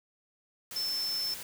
sine tone in noise, 5300 Hz, E8, 9 cents sharp, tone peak -30 dBFS, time 0.76-1.34 s, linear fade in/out 2 ms, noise white, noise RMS -42 dBFS, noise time 0.71-1.43 s, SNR +9 dB, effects none

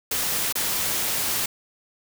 white noise with dropouts, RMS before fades -25 dBFS, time 0.11-1.46 s, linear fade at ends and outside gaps 5 ms, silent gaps 0.526-0.553 s, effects none

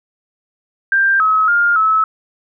sine tone with pitch steps, 1584 / 1283 / 1409 / 1298 Hz, G6 / E6 / F6 / E6, +18 / -47 / +15 / -27 cents, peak -10 dBFS, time 0.92-2.04 s, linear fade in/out 2 ms, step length 280 ms, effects none

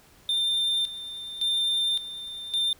triangle tone with tremolo, 3595 Hz, A7, 36 cents sharp, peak -21 dBFS, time 0.29-2.73 s, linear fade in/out 2 ms, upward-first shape square, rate 0.89 Hz, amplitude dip 75%, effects pink hiss -56 dBFS RMS until 2.79 s

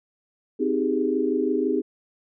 sine chord, Ab major seventh, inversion first, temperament just, 259.6 / 311.5 / 389.3 / 415.3 Hz, C4 / Eb4 / G4 / Ab4, -13 / +2 / -12 / 0 cents, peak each -26 dBFS, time 0.59-1.82 s, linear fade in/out 20 ms, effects none

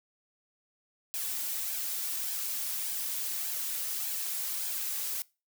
blue noise with flanger, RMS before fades -34 dBFS, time 1.14-5.22 s, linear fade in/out 0 ms, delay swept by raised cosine 1.2 to 3.6 ms, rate 1.7 Hz, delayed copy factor +0.55, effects noise-tail reverb RT60 0.3 s tail -23 dB re dry

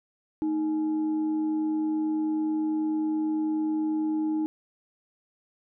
sine tone with frequency modulation, 311.1 Hz, D#4, in tune, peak -24 dBFS, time 0.42-4.46 s, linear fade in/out 0 ms, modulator 533 Hz, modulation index 0.25, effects none

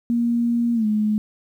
sine tone with pitch glide, 236 to 212.7 Hz, A#3 to G#3, +22 to +42 cents, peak -17 dBFS, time 0.1-1.18 s, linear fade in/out 0 ms, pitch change -180 cents, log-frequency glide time 0.74-0.86 s, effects 9-bit

